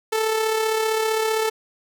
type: tone with amplitude modulation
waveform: sawtooth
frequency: 440 Hz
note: A4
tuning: in tune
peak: -14 dBFS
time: 0.12-1.5 s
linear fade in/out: 10 ms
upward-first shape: sine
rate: 35.4 Hz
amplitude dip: 40%
effects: none